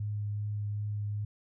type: tone with vibrato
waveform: sine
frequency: 104 Hz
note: G#2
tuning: 3 cents sharp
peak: -31 dBFS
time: 0-1.25 s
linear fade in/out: 5 ms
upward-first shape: triangle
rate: 2.6 Hz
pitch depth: 12 cents each way
effects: none